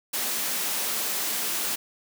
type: high-pass noise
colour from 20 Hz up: white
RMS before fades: -28 dBFS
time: 0.13-1.76 s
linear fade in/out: 10 ms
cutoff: 170 Hz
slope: 48 dB/octave
effects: none